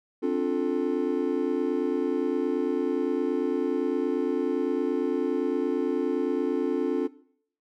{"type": "chord", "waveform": "triangle", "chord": "D minor seventh", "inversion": "third", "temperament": "just", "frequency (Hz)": [264.3, 293.7, 352.4, 440.5], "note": ["C4", "D4", "F4", "A4"], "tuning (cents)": [18, 0, 16, 2], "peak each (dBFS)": -27, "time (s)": [0.22, 7.08], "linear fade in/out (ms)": 20, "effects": ["noise-tail reverb RT60 0.6 s tail -19 dB re dry"]}